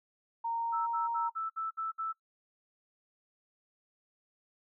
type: tone with pitch glide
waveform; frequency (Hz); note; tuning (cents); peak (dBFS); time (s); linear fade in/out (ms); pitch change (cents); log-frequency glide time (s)
sine; 924 to 932; A#5 to A#5; -16 to -1; -31; 0.44-1.3; 10; +15; 0.55-0.94
type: tone bursts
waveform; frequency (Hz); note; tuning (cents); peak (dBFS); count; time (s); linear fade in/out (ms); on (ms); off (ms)
sine; 1318.5; E6; 0; -32; 7; 0.72-2.13; 20; 150; 60
effects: noise-tail reverb RT60 0.1 s tail -18 dB re dry

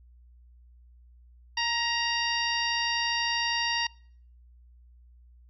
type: harmonic tone with a mistuned harmonic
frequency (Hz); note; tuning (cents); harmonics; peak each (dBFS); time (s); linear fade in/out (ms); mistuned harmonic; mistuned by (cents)
932.3; A#5; 0; 1 / 2 / 3 / 4 / 5 / 6; -32 / -31 / -31 / -37 / -33 / -36; 1.57-3.87; 5; 2; +26
effects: noise-tail reverb RT60 0.6 s tail -26 dB re dry + added 60 Hz sine -52 dBFS peak until 5.49 s

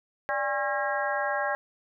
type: harmonic tone with a mistuned harmonic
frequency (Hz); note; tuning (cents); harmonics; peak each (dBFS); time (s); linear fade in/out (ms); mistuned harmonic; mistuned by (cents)
271.1; C#4; -38; 2 / 3 / 4 / 5 / 6 / 7; -31 / -31 / -34 / -38 / -31 / -37; 0.29-1.55; 0; 2; +140
effects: none

